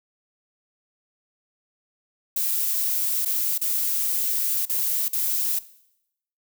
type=noise with dropouts; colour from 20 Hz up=violet; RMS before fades=-24 dBFS; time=2.36-5.59 s; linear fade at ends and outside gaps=5 ms; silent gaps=3.25-3.258 / 3.579-3.613 / 4.654-4.695 / 5.083-5.129 s; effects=noise-tail reverb RT60 0.8 s tail -18 dB re dry